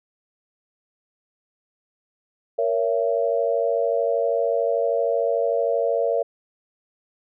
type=chord; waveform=sine; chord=A# diminished; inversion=none; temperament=just; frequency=466.2 / 559.4 / 671.3 Hz; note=A#4 / C#5 / E5; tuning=0 / +16 / +31 cents; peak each=-23 / -23 / -24 dBFS; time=2.58-6.23 s; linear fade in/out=10 ms; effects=none